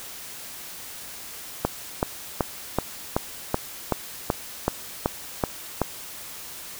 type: click train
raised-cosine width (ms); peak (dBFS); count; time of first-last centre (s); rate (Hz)
1; -6; 12; 1.65-5.817; 2.64
effects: white hiss -39 dBFS RMS until 6.79 s